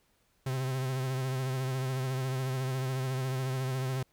45% pulse tone with vibrato, 130.81 Hz, C3, in tune, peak -30 dBFS, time 0.46-4.03 s, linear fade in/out 5 ms, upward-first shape triangle, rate 14 Hz, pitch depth 45 cents each way, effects pink hiss -71 dBFS RMS until 4.12 s

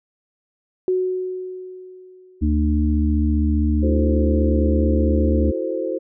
sine tone with exponential decay, 369.5 Hz, F#4, 2 cents flat, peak -15 dBFS, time 0.88-2.77 s, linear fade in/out 1 ms, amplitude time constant 410 ms
harmonic tone, 75.2 Hz, D2, 42 cents sharp, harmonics 1 / 3 / 4, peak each -17 / -22 / -23 dBFS, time 2.41-5.52 s, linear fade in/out 20 ms
sine chord, F# half-diminished seventh, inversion third, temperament equal, 329.6 / 370 / 440 / 523.3 Hz, E4 / F#4 / A4 / C5, 0 / 0 / 0 / 0 cents, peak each -27 / -27 / -29 / -25 dBFS, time 3.82-5.99 s, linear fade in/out 20 ms
effects none

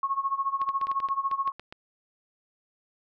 sine tone with tremolo, 1094 Hz, C#6, 23 cents flat, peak -22 dBFS, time 0.03-1.52 s, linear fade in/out 2 ms, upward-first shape sine, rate 14 Hz, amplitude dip 85%
clicks, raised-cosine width 0.3 ms, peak -25 dBFS, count 11, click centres 0.616 / 0.69 / 0.814 / 0.87 / 0.915 / 1.002 / 1.087 / 1.314 / 1.476 / 1.596 / 1.725 s
effects none

